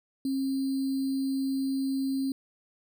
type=tone with sample-and-hold; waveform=sine; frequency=269.1 Hz; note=C4; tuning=49 cents sharp; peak=-26 dBFS; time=0.25-2.32 s; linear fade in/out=2 ms; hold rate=4410 Hz; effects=none